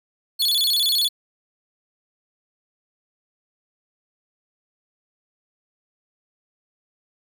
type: tone with vibrato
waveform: 45% pulse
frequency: 3870 Hz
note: B7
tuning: 36 cents flat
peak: -17 dBFS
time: 0.39-1.09 s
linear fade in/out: 20 ms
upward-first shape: square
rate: 16 Hz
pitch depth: 200 cents each way
effects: none